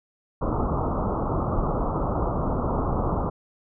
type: low-pass noise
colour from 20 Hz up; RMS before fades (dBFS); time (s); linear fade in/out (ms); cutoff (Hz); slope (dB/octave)
pink; -25; 0.41-3.3; 10; 1300; 96
effects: none